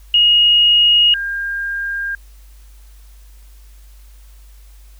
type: tone pair in turn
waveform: sine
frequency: 2874 / 1606 Hz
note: F7 / G6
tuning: +49 / +41 cents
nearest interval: minor seventh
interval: 1008 cents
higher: first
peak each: -8 / -19 dBFS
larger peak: first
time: 0.14-1.14 / 1.14-2.15 s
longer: second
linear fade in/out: 2 ms
effects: added 50 Hz sine -39 dBFS peak until 4.99 s + white hiss -53 dBFS RMS until 4.99 s